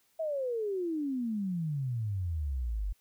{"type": "exponential sweep", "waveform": "sine", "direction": "down", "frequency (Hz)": [659.3, 45.9], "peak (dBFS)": -30, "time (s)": [0.19, 2.93], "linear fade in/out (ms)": 10, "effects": ["white hiss -70 dBFS RMS until 3 s"]}